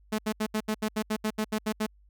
sawtooth tone bursts, 215.7 Hz, A3, 34 cents flat, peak -22 dBFS, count 13, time 0.12-1.866 s, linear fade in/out 10 ms, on 66 ms, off 74 ms, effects added 50 Hz sine -56 dBFS peak until 2.09 s

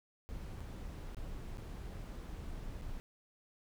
brown noise with dropouts, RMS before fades -44 dBFS, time 0.29-3 s, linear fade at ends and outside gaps 0 ms, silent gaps 0.6-0.605 / 1.146-1.169 / 1.572-1.581 / 2.813-2.82 s, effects none

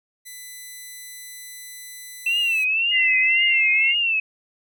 5% pulse tone, 2000 Hz, B6, 21 cents sharp, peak -26 dBFS, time 0.25-2.65 s, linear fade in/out 20 ms
sine tone with vibrato, 2674 Hz, E7, 24 cents sharp, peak -18 dBFS, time 2.26-4.2 s, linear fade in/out 5 ms, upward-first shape triangle, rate 1.9 Hz, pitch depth 120 cents each way
sine tone with pitch glide, 2043 to 2150 Hz, C7 to C7, -42 to +47 cents, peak -18 dBFS, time 2.91-3.95 s, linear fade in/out 50 ms, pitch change +89 cents, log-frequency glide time 3.19-3.82 s
effects none

